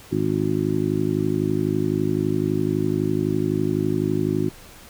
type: harmonic tone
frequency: 51.91 Hz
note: G#1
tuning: in tune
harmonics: 2 / 3 / 4 / 5 / 6 / 7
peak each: -29 / -26 / -30 / -27 / -25 / -25 dBFS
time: 0.11-4.5 s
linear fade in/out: 20 ms
effects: pink hiss -45 dBFS RMS until 4.89 s